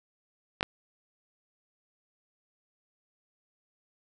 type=clicks; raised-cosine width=0.3 ms; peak=-12 dBFS; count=2; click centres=0.609 / 0.629 s; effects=none